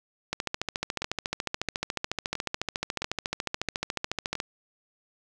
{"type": "two click trains", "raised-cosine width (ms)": 0.2, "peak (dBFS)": [-11, -13], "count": [58, 6], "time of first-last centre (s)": [[0.33, 4.401], [1.02, 4.353]], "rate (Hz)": [14, 1.5], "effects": []}